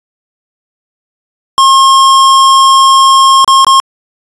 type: tone with dropouts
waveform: square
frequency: 1074 Hz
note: C6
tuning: 45 cents sharp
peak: -3 dBFS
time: 1.58-3.8 s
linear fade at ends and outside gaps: 0 ms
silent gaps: 3.445-3.478 / 3.646-3.668 s
effects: resampled to 22050 Hz